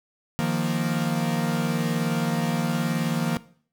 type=chord; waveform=45% pulse; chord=Eb suspended second; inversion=none; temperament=equal; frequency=155.56 / 174.61 / 233.1 Hz; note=Eb3 / F3 / Bb3; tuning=0 / 0 / 0 cents; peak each=-27 dBFS; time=0.39-3.37 s; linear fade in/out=0 ms; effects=noise-tail reverb RT60 0.5 s tail -18 dB re dry